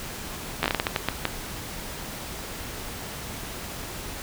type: slowing click train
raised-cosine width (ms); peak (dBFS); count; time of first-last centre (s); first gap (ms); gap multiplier
0.3; -6; 11; 0.63-1.254; 12; 1.34
effects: pink hiss -36 dBFS RMS until 4.22 s